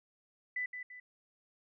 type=tone with echo; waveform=sine; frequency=1993 Hz; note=B6; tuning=15 cents sharp; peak=-33 dBFS; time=0.56-0.66 s; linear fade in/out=5 ms; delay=170 ms; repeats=2; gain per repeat=-7 dB; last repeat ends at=1 s; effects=none